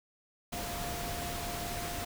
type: tone in noise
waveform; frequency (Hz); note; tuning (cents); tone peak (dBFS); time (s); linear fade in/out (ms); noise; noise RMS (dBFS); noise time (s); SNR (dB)
sine; 698.5; F5; 0; -41; 0.52-2.05; 10; pink; -38; 0.52-2.05; -6
effects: none